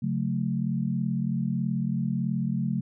sine chord, F# minor, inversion second, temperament equal with one note detuned, 138.59 / 181.71 / 220 Hz, C#3 / F#3 / A3, 0 / -31 / 0 cents, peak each -29 dBFS, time 0.02-2.81 s, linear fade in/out 10 ms, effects none

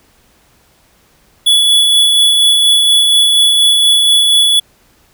square tone with tremolo, 3414 Hz, G#7, 47 cents sharp, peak -6 dBFS, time 1.46-4.6 s, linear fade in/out 10 ms, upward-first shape sine, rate 4.2 Hz, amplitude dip 25%, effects pink hiss -51 dBFS RMS until 5.13 s

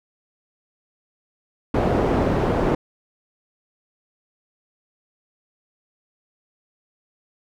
white low-pass noise, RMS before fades -20 dBFS, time 1.74-2.75 s, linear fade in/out 5 ms, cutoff 520 Hz, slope 12 dB/octave, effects none

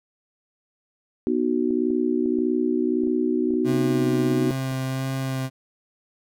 sine chord, B major, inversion none, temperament just, 246.9 / 308.7 / 370.4 Hz, B3 / D#4 / F#4, 0 / -14 / +2 cents, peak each -24 dBFS, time 1.27-4.51 s, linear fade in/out 0 ms
clicks, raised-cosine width 2 ms, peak -29 dBFS, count 11, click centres 1.707 / 1.905 / 2.26 / 2.388 / 3.036 / 3.073 / 3.506 / 3.539 / 3.741 / 4.32 / 4.716 s
30% pulse tone with vibrato, 132.4 Hz, C3, 21 cents sharp, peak -22 dBFS, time 3.64-5.5 s, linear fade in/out 50 ms, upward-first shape sine, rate 1.5 Hz, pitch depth 13 cents each way
effects none

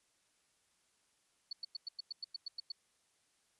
sine tone bursts, 4454 Hz, C#8, 7 cents sharp, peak -38 dBFS, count 11, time 1.51-2.72 s, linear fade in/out 5 ms, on 20 ms, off 99 ms, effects white hiss -75 dBFS RMS until 3.59 s + resampled to 24000 Hz

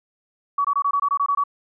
sine tone bursts, 1133 Hz, C#6, 37 cents sharp, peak -17 dBFS, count 10, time 0.58-1.438 s, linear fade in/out 5 ms, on 66 ms, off 22 ms, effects none

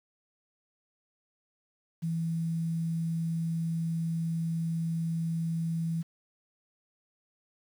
sine tone with quantisation, 164.81 Hz, E3, in tune, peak -28 dBFS, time 2.02-6.03 s, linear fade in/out 20 ms, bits 9, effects none

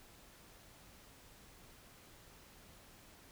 silence, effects pink hiss -60 dBFS RMS until 3.31 s

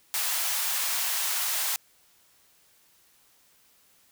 white high-pass noise, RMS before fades -28 dBFS, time 0.14-1.76 s, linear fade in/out 0 ms, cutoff 700 Hz, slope 24 dB/octave, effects white hiss -62 dBFS RMS until 4.11 s

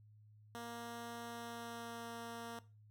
10% pulse tone with pitch glide, 234.7 to 232.5 Hz, A#3 to A#3, +12 to -4 cents, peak -37 dBFS, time 0.55-2.59 s, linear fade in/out 0 ms, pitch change -16 cents, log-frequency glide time 1.25-2.09 s, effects noise-tail reverb RT60 0.3 s tail -17 dB re dry + added 106 Hz sine -60 dBFS peak until 2.9 s

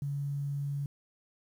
sine tone with quantisation, 141.8 Hz, C#3, 40 cents sharp, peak -31 dBFS, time 0.02-0.86 s, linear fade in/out 2 ms, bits 10, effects none

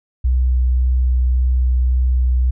sine tone with vibrato, 62.8 Hz, B1, 30 cents sharp, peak -12 dBFS, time 0.24-2.51 s, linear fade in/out 10 ms, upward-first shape sine, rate 1.8 Hz, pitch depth 9 cents each way, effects none

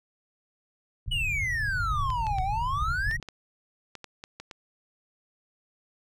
pink low-pass noise, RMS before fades -32 dBFS, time 1.06-3.2 s, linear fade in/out 2 ms, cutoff 140 Hz, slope 48 dB/octave
triangle exponential two-way sweep, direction down then up, 2977 to 738 to 1927 Hz, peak -25 dBFS, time 1.11-3.17 s, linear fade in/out 10 ms, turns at 2.42 s
clicks, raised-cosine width 0.2 ms, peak -23 dBFS, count 11, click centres 2.103 / 2.268 / 2.385 / 3.112 / 3.227 / 3.287 / 3.953 / 4.043 / 4.239 / 4.4 / 4.512 s
effects none

